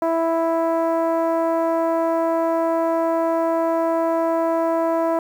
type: tone with low-pass filter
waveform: 10% pulse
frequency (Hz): 329.6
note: E4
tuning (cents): 0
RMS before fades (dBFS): -20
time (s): 0.02-5.19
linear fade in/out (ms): 2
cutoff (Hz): 760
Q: 1.8
effects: 8-bit